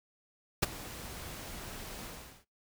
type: noise with ADSR envelope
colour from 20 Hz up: pink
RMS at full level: -25 dBFS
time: 0.62-2.45 s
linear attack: 13 ms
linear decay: 17 ms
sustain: -19 dB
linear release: 400 ms
effects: noise-tail reverb RT60 0.2 s tail -21 dB re dry

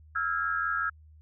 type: tone cluster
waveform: sine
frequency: 1309 / 1394 / 1642 Hz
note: E6 / F6 / G#6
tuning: -13 / -4 / -20 cents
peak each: -31 dBFS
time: 0.15-0.9 s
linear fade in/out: 10 ms
effects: added 77 Hz sine -51 dBFS peak until 1.21 s

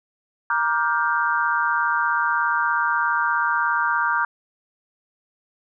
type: chord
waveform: sine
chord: G minor seventh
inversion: first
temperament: just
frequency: 940.8 / 1176 / 1411.2 / 1568 Hz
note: Bb5 / D6 / F6 / G6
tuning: +16 / +2 / +18 / 0 cents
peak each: -24 dBFS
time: 0.5-4.25 s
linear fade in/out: 2 ms
effects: none

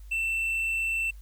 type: tone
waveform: triangle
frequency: 2678 Hz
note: E7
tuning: 27 cents sharp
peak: -24 dBFS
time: 0.11-1.11 s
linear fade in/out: 10 ms
effects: added 50 Hz sine -42 dBFS peak until 1.21 s + white hiss -63 dBFS RMS until 1.21 s

